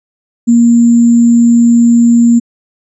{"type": "tone with sample-and-hold", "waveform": "sine", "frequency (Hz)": 235.2, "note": "A#3", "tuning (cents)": 16, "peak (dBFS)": -3, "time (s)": [0.47, 2.4], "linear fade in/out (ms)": 20, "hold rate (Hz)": 7350, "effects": ["resampled to 24000 Hz"]}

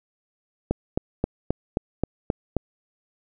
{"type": "click train", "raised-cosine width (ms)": 2, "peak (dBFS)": -8, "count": 8, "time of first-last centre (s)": [0.71, 2.567], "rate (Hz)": 3.77, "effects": []}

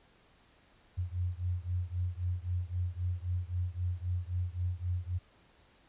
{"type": "beating tone pair", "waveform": "sine", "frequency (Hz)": [87.8, 91.6], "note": ["F2", "F#2"], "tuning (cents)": [10, -17], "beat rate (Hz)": 3.8, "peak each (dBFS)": [-34, -35], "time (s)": [0.97, 5.19], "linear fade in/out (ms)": 20, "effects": ["pink hiss -64 dBFS RMS until 5.88 s", "resampled to 8000 Hz"]}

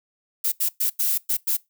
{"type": "noise bursts at uneven times", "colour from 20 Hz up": "violet", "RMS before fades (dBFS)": -22, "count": 6, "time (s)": [[0.44, 0.52], [0.6, 0.69], [0.8, 0.9], [0.99, 1.18], [1.29, 1.37], [1.47, 1.57]], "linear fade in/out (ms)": 10, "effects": ["noise-tail reverb RT60 0.2 s tail -22 dB re dry"]}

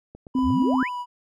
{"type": "click train", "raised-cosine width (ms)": 2, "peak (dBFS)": -28, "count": 6, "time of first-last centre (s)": [0.15, 0.741], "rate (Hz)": 8.46}
{"type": "tone with vibrato", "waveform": "triangle", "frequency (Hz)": 987.8, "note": "B5", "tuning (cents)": 0, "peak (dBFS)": -26, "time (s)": [0.34, 1.06], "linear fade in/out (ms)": 50, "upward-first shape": "sine", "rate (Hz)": 2.6, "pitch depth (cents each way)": 17}
{"type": "tone", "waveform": "sine", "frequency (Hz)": 260, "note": "C4", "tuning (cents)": -11, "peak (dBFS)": -19, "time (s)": [0.35, 0.83], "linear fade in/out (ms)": 2}
{"type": "exponential sweep", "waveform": "sine", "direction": "up", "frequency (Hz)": [49.8, 2960], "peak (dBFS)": -25, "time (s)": [0.42, 0.9], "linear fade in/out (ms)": 50}
{"effects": []}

